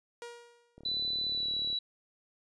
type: tone with exponential decay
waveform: sawtooth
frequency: 474.9 Hz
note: A#4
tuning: 32 cents sharp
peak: -36 dBFS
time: 0.22-0.87 s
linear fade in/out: 1 ms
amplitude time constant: 140 ms
type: click train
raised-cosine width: 2 ms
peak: -37 dBFS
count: 36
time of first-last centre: 0.78-1.729 s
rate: 36.9 Hz
type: tone with pitch glide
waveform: sine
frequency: 3986 to 3924 Hz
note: B7 to B7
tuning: +15 to -12 cents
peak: -30 dBFS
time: 0.85-1.79 s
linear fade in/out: 5 ms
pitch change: -27 cents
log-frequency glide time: 1.28-1.49 s
effects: resampled to 22050 Hz